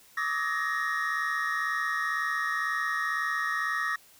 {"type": "tone cluster", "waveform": "triangle", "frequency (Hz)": [1149, 1225, 1287, 1709, 1868], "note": ["D6", "D#6", "E6", "G#6", "A#6"], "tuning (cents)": [-38, -27, -42, 49, 3], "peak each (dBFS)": [-34, -36, -32, -35, -28], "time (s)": [0.17, 3.96], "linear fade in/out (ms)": 5, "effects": ["white hiss -57 dBFS RMS until 4.19 s"]}